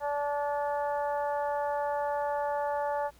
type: harmonic tone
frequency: 289.3 Hz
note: D4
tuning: 26 cents flat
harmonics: 2 / 3 / 4 / 5 / 6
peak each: -31 / -31 / -42 / -44 / -45 dBFS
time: 0-3.11 s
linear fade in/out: 50 ms
effects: added 60 Hz sine -60 dBFS peak until 3.19 s + pink hiss -61 dBFS RMS until 3.19 s